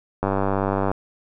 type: click train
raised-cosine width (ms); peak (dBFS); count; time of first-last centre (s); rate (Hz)
1; -8; 68; 0.23-0.915; 97.8
effects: none